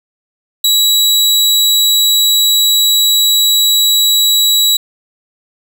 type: tone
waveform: sawtooth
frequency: 3900 Hz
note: B7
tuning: 23 cents flat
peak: -5 dBFS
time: 0.64-4.77 s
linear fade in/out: 5 ms
effects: none